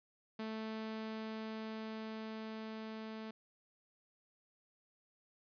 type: tone with level ramp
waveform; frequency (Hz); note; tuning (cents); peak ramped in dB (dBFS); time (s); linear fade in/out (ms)
sawtooth; 219.7; A3; -2; -36 to -40; 0.39-3.31; 5
effects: resampled to 11025 Hz + 13-bit